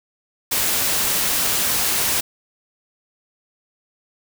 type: noise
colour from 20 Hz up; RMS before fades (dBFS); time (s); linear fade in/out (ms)
white; -20; 0.51-2.21; 10
effects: none